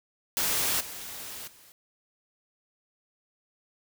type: noise with level steps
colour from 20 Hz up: white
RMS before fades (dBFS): -27 / -40 / -55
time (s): 0.37-1.72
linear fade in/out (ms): 0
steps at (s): 0.8 / 1.47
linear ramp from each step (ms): 10
effects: none